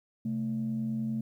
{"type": "tone pair together", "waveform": "sine", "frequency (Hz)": [132, 222], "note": ["C3", "A3"], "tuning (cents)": [16, 16], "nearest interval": "major sixth", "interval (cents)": 900, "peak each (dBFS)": [-35, -29], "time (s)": [0.25, 1.21], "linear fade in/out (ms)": 5, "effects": ["tanh soft clip ceiling -24 dBFS", "11-bit"]}